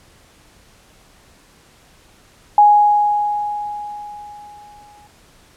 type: tone with exponential decay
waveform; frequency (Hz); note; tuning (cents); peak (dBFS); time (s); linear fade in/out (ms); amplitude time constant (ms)
sine; 830.6; G#5; 0; -5; 2.58-5.07; 2; 540
effects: pink hiss -50 dBFS RMS until 5.56 s + low-pass 11000 Hz 12 dB/octave